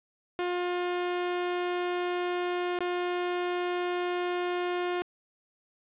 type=tone with dropouts; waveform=sawtooth; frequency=355.6 Hz; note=F4; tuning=31 cents sharp; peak=-24 dBFS; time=0.39-5.02 s; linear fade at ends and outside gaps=0 ms; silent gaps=2.789-2.806 s; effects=resampled to 8000 Hz + 10-bit